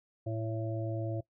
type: harmonic tone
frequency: 111.4 Hz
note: A2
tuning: 22 cents sharp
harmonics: 1 / 3 / 5 / 6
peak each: -34 / -39 / -41 / -42 dBFS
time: 0.26-1.21 s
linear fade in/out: 10 ms
effects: noise-tail reverb RT60 0.1 s tail -20 dB re dry